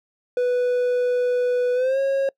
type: tone with pitch glide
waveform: triangle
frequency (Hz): 493.9 to 544.9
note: B4 to C#5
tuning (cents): 0 to -30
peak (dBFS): -16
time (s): 0.37-2.29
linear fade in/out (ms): 2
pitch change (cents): +170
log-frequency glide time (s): 1.74-1.99
effects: noise-tail reverb RT60 0.1 s tail -25 dB re dry